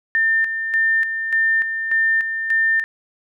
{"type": "tone with tremolo", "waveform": "sine", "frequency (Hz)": 1800, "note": "A6", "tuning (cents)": 39, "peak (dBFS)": -14, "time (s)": [0.15, 2.84], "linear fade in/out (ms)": 0, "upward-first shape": "square", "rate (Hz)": 1.7, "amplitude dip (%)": 55, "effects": []}